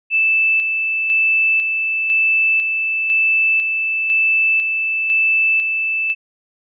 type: tone with tremolo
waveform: sine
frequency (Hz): 2637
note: E7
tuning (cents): 0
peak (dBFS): -12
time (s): 0.1-6.15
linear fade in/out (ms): 50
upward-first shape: square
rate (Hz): 1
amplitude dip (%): 40
effects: none